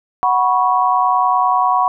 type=chord; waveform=sine; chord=F# suspended fourth; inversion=none; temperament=equal with one note detuned; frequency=740 / 978.7 / 1108.7 Hz; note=F#5 / B5 / C#6; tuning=0 / -16 / 0 cents; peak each=-16 dBFS; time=0.23-1.88 s; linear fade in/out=0 ms; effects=none